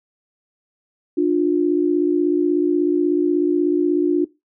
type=tone pair together; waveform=sine; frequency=297.8 / 354.2 Hz; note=D4 / F4; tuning=+24 / +24 cents; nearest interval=minor third; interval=300 cents; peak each=-17 dBFS; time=1.17-4.25 s; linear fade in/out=10 ms; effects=noise-tail reverb RT60 0.2 s tail -18 dB re dry